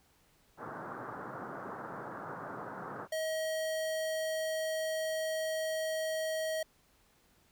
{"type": "band-pass noise", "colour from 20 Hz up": "white", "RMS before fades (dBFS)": -43, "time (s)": [0.57, 3.08], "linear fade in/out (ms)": 50, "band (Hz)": [110, 1500], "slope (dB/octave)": 48}
{"type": "tone", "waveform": "square", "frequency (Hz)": 635, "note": "D#5", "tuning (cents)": 35, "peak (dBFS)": -33, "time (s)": [3.12, 6.63], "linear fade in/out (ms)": 5}
{"effects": ["pink hiss -68 dBFS RMS until 7.51 s"]}